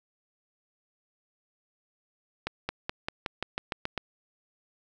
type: accelerating click train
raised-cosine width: 0.3 ms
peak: -14 dBFS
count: 10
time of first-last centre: 2.47-3.977 s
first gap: 220 ms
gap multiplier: 0.93
effects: none